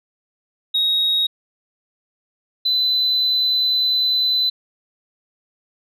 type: tone pair in turn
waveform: sine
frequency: 3775 / 4015 Hz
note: A#7 / B7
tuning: +21 / +28 cents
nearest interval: minor second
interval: 107 cents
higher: second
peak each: -14 / -14 dBFS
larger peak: neither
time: 0.74-1.27 / 2.65-4.5 s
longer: second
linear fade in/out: 10 ms
effects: tanh soft clip ceiling -12 dBFS